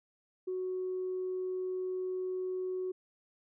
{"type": "tone", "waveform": "sine", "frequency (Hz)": 370, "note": "F#4", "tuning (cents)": 0, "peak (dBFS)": -32, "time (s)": [0.47, 2.92], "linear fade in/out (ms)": 10, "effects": ["tanh soft clip ceiling -28 dBFS"]}